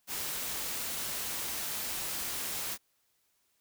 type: noise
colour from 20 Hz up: white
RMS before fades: -36 dBFS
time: 0.07-2.78 s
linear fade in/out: 50 ms
effects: white hiss -74 dBFS RMS until 3.6 s